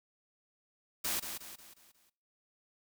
white noise with echo, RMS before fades -34 dBFS, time 1.04-1.2 s, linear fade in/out 10 ms, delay 180 ms, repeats 5, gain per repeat -7 dB, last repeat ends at 2.1 s, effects noise-tail reverb RT60 0.4 s tail -20 dB re dry

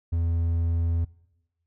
triangle tone, 83.9 Hz, E2, 31 cents sharp, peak -20 dBFS, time 0.12-1.05 s, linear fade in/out 10 ms, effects noise-tail reverb RT60 1.0 s tail -23 dB re dry

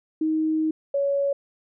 sine tone pair in turn, 314.4 / 560.2 Hz, D#4 / C#5, +18 / +18 cents, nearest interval minor seventh, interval 1000 cents, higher second, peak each -20 dBFS, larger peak neither, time 0.21-0.71 / 0.94-1.33 s, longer first, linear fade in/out 5 ms, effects none

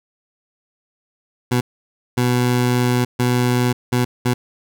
20% pulse tone bursts at uneven times, 123.47 Hz, B2, in tune, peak -10 dBFS, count 5, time 1.51-1.61 / 2.17-3.05 / 3.19-3.73 / 3.92-4.05 / 4.25-4.34 s, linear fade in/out 10 ms, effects none

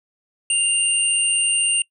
sine tone pair together, 2794 / 8870 Hz, F7 / C#9, 0 / 0 cents, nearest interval octave + minor sixth, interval 2000 cents, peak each -19 dBFS, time 0.5-1.82 s, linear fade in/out 2 ms, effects noise-tail reverb RT60 0.1 s tail -24 dB re dry

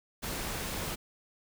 pink noise, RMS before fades -36 dBFS, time 0.22-0.96 s, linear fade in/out 20 ms, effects none

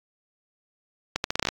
accelerating click train, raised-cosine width 0.2 ms, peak -7 dBFS, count 9, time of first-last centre 1.16-1.487 s, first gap 81 ms, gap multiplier 0.79, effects AAC 48 kbps

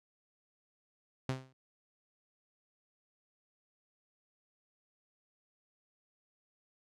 sawtooth tone with exponential decay, 130.81 Hz, C3, in tune, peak -26 dBFS, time 1.29-1.53 s, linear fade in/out 2 ms, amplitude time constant 52 ms, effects low-pass 7000 Hz 12 dB/octave

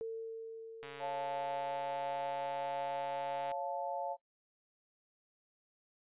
sine tone with exponential decay, 450.6 Hz, A4, 41 cents sharp, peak -36 dBFS, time 0.01-3.28 s, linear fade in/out 0 ms, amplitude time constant 710 ms
click train, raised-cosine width 0.3 ms, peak -32 dBFS, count 377, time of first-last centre 0.83-3.516 s, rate 140 Hz
sine chord, Db augmented, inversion none, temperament equal with one note detuned, 554.4 / 698.5 / 875.9 Hz, Db5 / F5 / A5, 0 / 0 / -8 cents, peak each -40 dBFS, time 0.99-4.17 s, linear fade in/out 50 ms
effects noise-tail reverb RT60 0.1 s tail -20 dB re dry + resampled to 8000 Hz

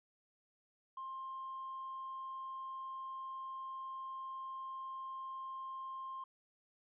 triangle tone, 1058 Hz, C6, 19 cents sharp, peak -39 dBFS, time 0.97-6.24 s, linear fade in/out 5 ms, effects tanh soft clip ceiling -39 dBFS + resampled to 8000 Hz

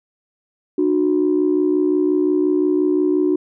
sine tone pair together, 300.9 / 366.6 Hz, D4 / F#4, +42 / -16 cents, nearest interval minor third, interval 342 cents, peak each -16 dBFS, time 0.78-3.36 s, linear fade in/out 5 ms, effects tanh soft clip ceiling -8 dBFS

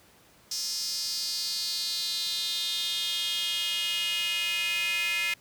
square tone with high-pass filter sweep, 191.4 Hz, G3, 41 cents flat, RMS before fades -30 dBFS, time 0.51-5.34 s, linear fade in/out 5 ms, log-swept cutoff 5400 to 2300 Hz, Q 5.3, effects pink hiss -58 dBFS RMS until 5.4 s + high-pass 80 Hz 12 dB/octave

